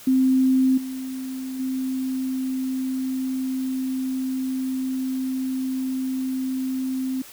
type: tone with level steps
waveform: sine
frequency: 260.9 Hz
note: C4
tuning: 5 cents flat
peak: -15 / -28 / -23 dBFS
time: 0.07-7.22 s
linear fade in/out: 5 ms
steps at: 0.77 / 1.59 s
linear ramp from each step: 10 ms
effects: white hiss -44 dBFS RMS until 7.32 s